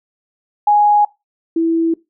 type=tone pair in turn; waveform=sine; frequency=830.6 / 329.6 Hz; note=G#5 / E4; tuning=0 / 0 cents; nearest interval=octave + major third; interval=1600 cents; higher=first; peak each=-8 / -12 dBFS; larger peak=first; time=0.67-1.05 / 1.56-1.94 s; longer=neither; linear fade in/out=5 ms; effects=noise-tail reverb RT60 0.2 s tail -20 dB re dry